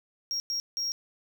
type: tone bursts at uneven times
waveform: triangle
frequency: 5590 Hz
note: F8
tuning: 1 cent sharp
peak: -27 dBFS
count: 3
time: 0.31-0.4 / 0.5-0.6 / 0.77-0.92 s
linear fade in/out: 0 ms
effects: none